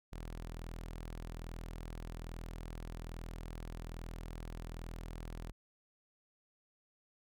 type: tone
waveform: sawtooth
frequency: 41.2 Hz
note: E1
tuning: in tune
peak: -39 dBFS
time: 0.12-5.52 s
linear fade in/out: 10 ms
effects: none